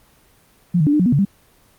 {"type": "tone with pitch steps", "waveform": "sine", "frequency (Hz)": [175.1, 152.4, 290.2, 301.3, 181.7, 243.9, 141.3, 198], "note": ["F3", "D#3", "D4", "D4", "F#3", "B3", "C#3", "G3"], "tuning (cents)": [5, -36, -21, 44, -31, -21, 34, 18], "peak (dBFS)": -12, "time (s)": [0.74, 1.252], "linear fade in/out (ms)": 10, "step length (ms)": 64, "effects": ["pink hiss -54 dBFS RMS until 1.78 s", "Opus 24 kbps"]}